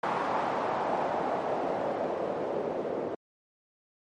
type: noise with low-pass filter sweep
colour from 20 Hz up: white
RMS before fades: -30 dBFS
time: 0.03-3.15 s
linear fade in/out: 5 ms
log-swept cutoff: 970 to 480 Hz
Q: 2
effects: high-pass 200 Hz 12 dB/octave + MP3 48 kbps